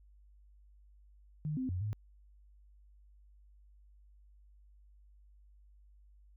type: tone with pitch steps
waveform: sine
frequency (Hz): 151.9 / 258.7 / 90.5 / 105.5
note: D#3 / C4 / F#2 / G#2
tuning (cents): -41 / -19 / -38 / +28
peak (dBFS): -33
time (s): 1.45-1.93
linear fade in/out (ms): 0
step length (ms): 120
effects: added 50 Hz sine -58 dBFS peak until 6.36 s